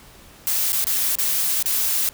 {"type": "noise with dropouts", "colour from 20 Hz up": "blue", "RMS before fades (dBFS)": -21, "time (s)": [0.47, 2.09], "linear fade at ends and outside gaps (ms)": 0, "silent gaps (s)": [[0.721, 0.73], [0.842, 0.869], [1.154, 1.186], [1.626, 1.658]], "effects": ["pink hiss -47 dBFS RMS until 2.13 s"]}